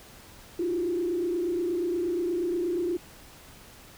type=tone with frequency modulation; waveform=sine; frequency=349.2 Hz; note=F4; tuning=in tune; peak=-25 dBFS; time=0.59-2.97 s; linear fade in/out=5 ms; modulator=28.4 Hz; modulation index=0.8; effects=pink hiss -50 dBFS RMS until 3.97 s